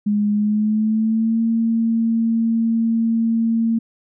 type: tone with pitch glide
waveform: sine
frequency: 207.5 to 227.6 Hz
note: G#3 to A#3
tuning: -1 to -41 cents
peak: -15 dBFS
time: 0.06-3.79 s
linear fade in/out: 10 ms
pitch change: +160 cents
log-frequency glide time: 0.32-1.41 s
effects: none